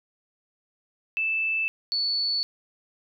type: tone pair in turn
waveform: sine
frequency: 2637 / 4447 Hz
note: E7 / C#8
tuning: 0 / +5 cents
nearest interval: major sixth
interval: 905 cents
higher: second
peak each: -23 dBFS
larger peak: neither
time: 1.17-1.68 / 1.92-2.43 s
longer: neither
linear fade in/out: 0 ms
effects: none